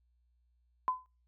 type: tone with exponential decay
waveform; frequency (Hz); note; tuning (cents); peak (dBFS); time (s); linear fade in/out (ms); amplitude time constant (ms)
sine; 1016; B5; +49; -24; 0.88-1.06; 0; 38
effects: noise-tail reverb RT60 0.3 s tail -23 dB re dry + added 60 Hz sine -69 dBFS peak until 1.27 s